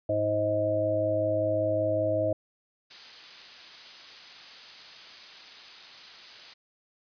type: harmonic tone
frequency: 105.2 Hz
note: G#2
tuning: 23 cents sharp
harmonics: 1 / 3 / 5 / 6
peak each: -33 / -33 / -30 / -26 dBFS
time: 0.09-2.33 s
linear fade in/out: 5 ms
type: noise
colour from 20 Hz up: blue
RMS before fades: -39 dBFS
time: 2.9-6.54 s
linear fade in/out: 10 ms
effects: resampled to 11025 Hz